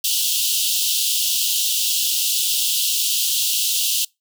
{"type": "high-pass noise", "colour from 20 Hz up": "pink", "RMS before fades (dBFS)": -20, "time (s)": [0.04, 4.05], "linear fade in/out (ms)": 5, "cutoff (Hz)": 2800, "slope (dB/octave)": 96, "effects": ["noise-tail reverb RT60 0.2 s tail -25 dB re dry"]}